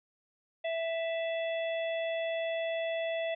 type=harmonic tone with a mistuned harmonic; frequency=659.3 Hz; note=E5; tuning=in tune; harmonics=1 / 3 / 4 / 5; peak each=-31 / -41 / -43 / -45 dBFS; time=0.64-3.35 s; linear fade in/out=10 ms; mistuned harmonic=5; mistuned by=+61 cents; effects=none